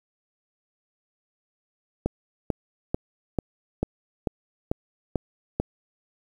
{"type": "click train", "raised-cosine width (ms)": 2, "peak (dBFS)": -10, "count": 9, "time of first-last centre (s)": [2.06, 5.6], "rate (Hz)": 2.26, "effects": ["8-bit"]}